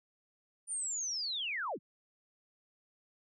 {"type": "linear sweep", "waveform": "sine", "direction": "down", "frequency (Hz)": [9330, 102.8], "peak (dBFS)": -34, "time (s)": [0.67, 1.79], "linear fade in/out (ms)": 50, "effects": []}